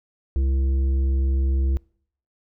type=harmonic tone; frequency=67 Hz; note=C2; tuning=42 cents sharp; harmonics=1 / 3 / 5 / 7; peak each=-18 / -39 / -35 / -47 dBFS; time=0.36-1.77 s; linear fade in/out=0 ms; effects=noise-tail reverb RT60 0.6 s tail -25 dB re dry